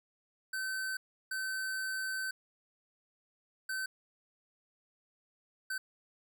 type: tone bursts at uneven times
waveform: square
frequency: 1535 Hz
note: G6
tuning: 37 cents flat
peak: -35 dBFS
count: 4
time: 0.53-0.97 / 1.31-2.31 / 3.69-3.86 / 5.7-5.78 s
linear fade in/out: 5 ms
effects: none